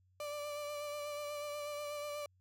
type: tone with vibrato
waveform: 35% pulse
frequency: 587.3 Hz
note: D5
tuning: in tune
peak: -38 dBFS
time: 0.2-2.26 s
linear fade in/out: 2 ms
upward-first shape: sine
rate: 8.2 Hz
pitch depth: 21 cents each way
effects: added 92 Hz sine -68 dBFS peak until 2.4 s